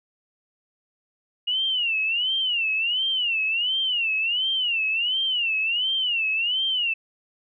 sine tone with vibrato, 2852 Hz, F7, 36 cents sharp, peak -21 dBFS, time 1.47-6.94 s, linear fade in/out 10 ms, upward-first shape sine, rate 1.4 Hz, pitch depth 180 cents each way, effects none

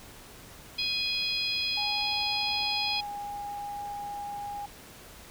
harmonic tone, 830.6 Hz, G#5, in tune, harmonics 3 / 4 / 5 / 6, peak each -33 / -33 / -33 / -33 dBFS, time 0.78-3.01 s, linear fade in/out 10 ms
sine tone with pitch glide, 830 to 816.7 Hz, G#5 to G#5, -1 to -29 cents, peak -34 dBFS, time 1.77-4.66 s, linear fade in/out 5 ms, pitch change -28 cents, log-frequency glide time 2.97-3.1 s
effects pink hiss -49 dBFS RMS until 5.3 s

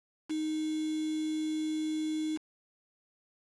sine tone with quantisation, 311.1 Hz, D#4, in tune, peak -30 dBFS, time 0.29-2.38 s, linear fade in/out 20 ms, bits 7, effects resampled to 22050 Hz

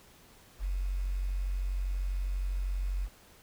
sine tone with quantisation, 46.25 Hz, F#1, in tune, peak -29 dBFS, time 0.59-3.09 s, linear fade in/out 50 ms, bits 9, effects pink hiss -58 dBFS RMS until 3.42 s

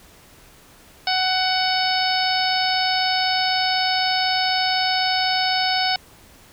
harmonic tone, 746 Hz, F#5, 14 cents sharp, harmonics 1 / 2 / 3 / 4 / 5 / 6 / 7, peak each -22 / -27 / -28 / -28 / -28 / -26 / -26 dBFS, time 1.07-5.96 s, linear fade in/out 2 ms, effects pink hiss -49 dBFS RMS until 6.52 s

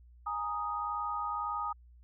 sine chord, Ab suspended second, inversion none, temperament equal, 830.6 / 932.3 / 1244.5 Hz, Ab5 / Bb5 / Eb6, 0 / 0 / 0 cents, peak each -39 / -39 / -34 dBFS, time 0.26-1.73 s, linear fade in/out 10 ms, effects added 60 Hz sine -54 dBFS peak until 2.03 s

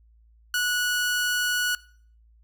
sawtooth tone, 1468 Hz, F#6, 14 cents flat, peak -19 dBFS, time 0.54-1.75 s, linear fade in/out 2 ms, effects noise-tail reverb RT60 0.5 s tail -20 dB re dry + added 56 Hz sine -54 dBFS peak until 2.43 s

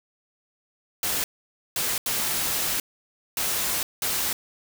white noise bursts at uneven times, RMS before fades -26 dBFS, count 5, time 1.03-1.24 / 1.76-1.98 / 2.06-2.8 / 3.37-3.83 / 4.02-4.33 s, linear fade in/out 2 ms, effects none

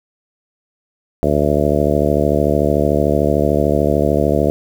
harmonic tone, 73.42 Hz, D2, in tune, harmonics 1 / 2 / 3 / 4 / 5 / 6 / 7 / 8 / 9, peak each -21 / -21 / -21 / -21 / -21 / -21 / -21 / -21 / -21 dBFS, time 1.23-4.5 s, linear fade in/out 0 ms, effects 7-bit

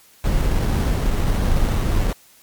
brown noise with sample-and-hold, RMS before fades -18 dBFS, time 0.24-2.13 s, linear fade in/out 2 ms, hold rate 4900 Hz, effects white hiss -51 dBFS RMS until 2.42 s + MP3 96 kbps

